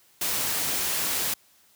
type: noise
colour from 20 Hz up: white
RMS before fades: -27 dBFS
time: 0.21-1.34 s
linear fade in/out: 5 ms
effects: white hiss -60 dBFS RMS until 1.75 s + high-pass 60 Hz 12 dB/octave